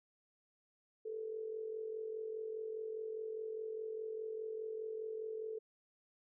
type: tone with amplitude modulation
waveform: sine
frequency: 440 Hz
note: A4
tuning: in tune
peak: -37 dBFS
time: 1.05-5.59 s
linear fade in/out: 10 ms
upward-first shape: sine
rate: 44.9 Hz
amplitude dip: 60%
effects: none